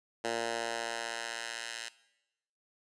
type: tone with high-pass filter sweep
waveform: 10% pulse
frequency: 115.8 Hz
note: A#2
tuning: 11 cents flat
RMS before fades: -37 dBFS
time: 0.24-1.89 s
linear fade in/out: 5 ms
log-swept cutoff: 420 to 2200 Hz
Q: 0.79
effects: noise-tail reverb RT60 0.9 s tail -18 dB re dry + resampled to 22050 Hz